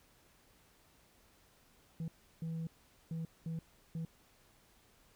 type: tone bursts at uneven times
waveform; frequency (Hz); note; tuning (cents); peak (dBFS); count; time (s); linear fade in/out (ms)
sine; 163.3; E3; -16; -34; 5; 2-2.08 / 2.42-2.67 / 3.11-3.25 / 3.46-3.59 / 3.95-4.05; 2
effects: tanh soft clip ceiling -36 dBFS + pink hiss -67 dBFS RMS until 5.15 s